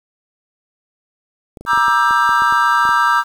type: clicks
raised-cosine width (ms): 2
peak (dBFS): -20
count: 12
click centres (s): 1.572 / 1.61 / 1.651 / 1.733 / 1.776 / 1.882 / 2.109 / 2.292 / 2.421 / 2.525 / 2.853 / 2.891
type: chord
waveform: triangle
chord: E half-diminished seventh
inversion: second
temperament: just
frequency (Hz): 949.3 / 1186.7 / 1318.5 / 1582.2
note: Bb5 / D6 / E6 / G6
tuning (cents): +31 / +18 / 0 / +16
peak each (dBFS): -15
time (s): 1.66-3.24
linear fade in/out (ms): 50
effects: 7-bit